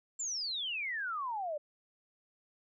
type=exponential sweep; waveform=sine; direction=down; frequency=7459 to 573 Hz; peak=-34 dBFS; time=0.19-1.58 s; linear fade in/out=10 ms; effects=none